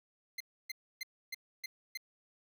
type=tone bursts; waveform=25% pulse; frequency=2079 Hz; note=C7; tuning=12 cents flat; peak=-34 dBFS; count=6; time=0.38-1.974 s; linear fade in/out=5 ms; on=24 ms; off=290 ms; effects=11-bit